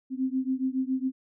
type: beating tone pair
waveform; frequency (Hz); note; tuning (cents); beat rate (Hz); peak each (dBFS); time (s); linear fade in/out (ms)
sine; 258.2 / 265.4; C4 / C4; -23 / +25; 7.2; -28 / -29; 0.1-1.12; 50
effects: none